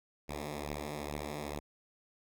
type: beating tone pair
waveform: 5% pulse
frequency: 73.4 / 75.7 Hz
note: D2 / D#2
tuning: 0 / -47 cents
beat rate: 2.3 Hz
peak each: -28 / -32 dBFS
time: 0.28-1.6 s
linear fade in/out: 20 ms
effects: none